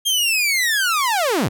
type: linear sweep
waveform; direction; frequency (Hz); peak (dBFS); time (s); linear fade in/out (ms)
sawtooth; down; 3242 to 73.42; -13; 0.05-1.49; 20
effects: none